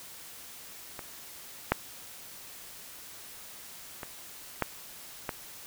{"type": "clicks", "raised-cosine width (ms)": 0.5, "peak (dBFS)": [-23, -7, -22, -11, -16], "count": 5, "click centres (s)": [0.992, 1.72, 4.032, 4.623, 5.292], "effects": ["white hiss -47 dBFS RMS until 5.66 s"]}